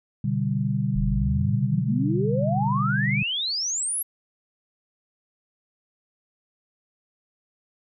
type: chord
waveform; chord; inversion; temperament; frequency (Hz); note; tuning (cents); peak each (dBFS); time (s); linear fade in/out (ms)
sine; G major; first; equal with one note detuned; 123.47 / 144.89 / 196; B2 / D3 / G3; 0 / -23 / 0; -26; 0.24-3.23; 5
type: exponential sweep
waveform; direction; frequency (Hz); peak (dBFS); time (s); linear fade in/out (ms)
sine; up; 36.71 to 11600; -24; 0.95-4.03; 10
effects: none